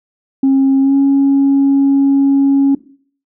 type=tone with pitch glide; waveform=sine; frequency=270 to 276 Hz; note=C#4 to C#4; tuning=-45 to -7 cents; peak=-6 dBFS; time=0.43-2.75 s; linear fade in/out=5 ms; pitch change=+38 cents; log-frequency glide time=0.81-0.95 s; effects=noise-tail reverb RT60 0.5 s tail -18 dB re dry + tanh soft clip ceiling -5 dBFS